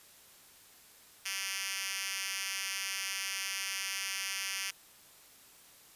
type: tone with high-pass filter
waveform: 5% pulse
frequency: 194.2 Hz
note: G3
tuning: 16 cents flat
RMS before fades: -37 dBFS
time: 1.25-4.71 s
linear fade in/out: 10 ms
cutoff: 3100 Hz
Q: 1.4
effects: white hiss -58 dBFS RMS until 5.95 s + resampled to 32000 Hz